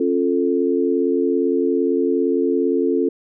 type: chord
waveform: sine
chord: Db augmented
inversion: none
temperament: equal with one note detuned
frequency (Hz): 271.6 / 349.2 / 440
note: Db4 / F4 / A4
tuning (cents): -35 / 0 / 0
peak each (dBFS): -20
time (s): 0-3.09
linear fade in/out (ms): 5
effects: none